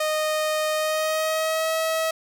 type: tone with pitch glide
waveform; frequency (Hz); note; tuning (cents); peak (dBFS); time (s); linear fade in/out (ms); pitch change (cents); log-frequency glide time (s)
sawtooth; 618 to 643.1; D#5 to E5; -12 to -43; -18; 0-2.11; 5; +69; 0.73-1.74
effects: none